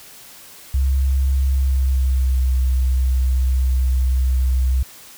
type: tone with pitch glide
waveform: sine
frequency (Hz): 67 to 64.16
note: C2 to C2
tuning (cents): +42 to -33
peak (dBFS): -14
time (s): 0.74-4.83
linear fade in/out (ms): 5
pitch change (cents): -75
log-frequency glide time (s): 1.5-2.43
effects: white hiss -42 dBFS RMS until 5.17 s